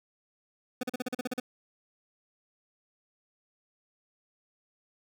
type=tone bursts; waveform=25% pulse; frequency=250.5 Hz; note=B3; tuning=25 cents sharp; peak=-26 dBFS; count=10; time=0.81-1.4 s; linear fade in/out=5 ms; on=23 ms; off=40 ms; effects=none